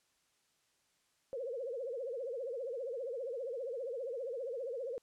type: tone with vibrato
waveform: sine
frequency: 503 Hz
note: B4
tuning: 32 cents sharp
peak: -37 dBFS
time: 1.33-4.98 s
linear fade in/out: 0 ms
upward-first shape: triangle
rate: 15 Hz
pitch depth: 220 cents each way
effects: white hiss -75 dBFS RMS until 5.02 s + low-pass 9000 Hz 12 dB/octave